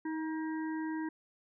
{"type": "harmonic tone with a mistuned harmonic", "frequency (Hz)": 316.1, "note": "D#4", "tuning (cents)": 27, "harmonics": [1, 3, 5, 6], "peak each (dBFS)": [-34, -44, -48, -50], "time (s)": [0.05, 1.09], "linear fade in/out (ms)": 5, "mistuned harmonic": 5, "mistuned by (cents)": 21, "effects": []}